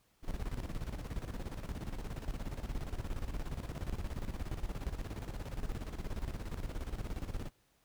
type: noise with tremolo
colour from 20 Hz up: brown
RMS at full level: -37 dBFS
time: 0.22-7.51 s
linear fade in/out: 50 ms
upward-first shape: square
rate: 17 Hz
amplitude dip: 65%
effects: pink hiss -72 dBFS RMS until 7.84 s